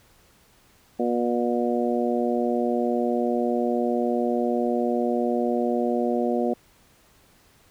harmonic tone, 120 Hz, B2, 49 cents flat, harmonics 2 / 3 / 4 / 5 / 6, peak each -25 / -27 / -28 / -29 / -30 dBFS, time 0.99-6.54 s, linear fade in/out 10 ms, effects pink hiss -58 dBFS RMS until 7.7 s

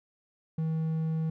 triangle tone, 160 Hz, D#3, 49 cents sharp, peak -25 dBFS, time 0.58-1.3 s, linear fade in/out 5 ms, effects none

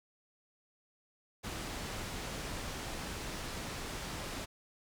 pink low-pass noise, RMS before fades -41 dBFS, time 1.43-4.46 s, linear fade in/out 20 ms, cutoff 8600 Hz, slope 12 dB/octave, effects none

